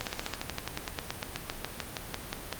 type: slowing click train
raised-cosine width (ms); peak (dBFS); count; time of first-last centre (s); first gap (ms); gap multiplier
0.2; -14; 23; 0.01-2.527; 58; 1.06
effects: pink hiss -42 dBFS RMS until 2.59 s + Opus 48 kbps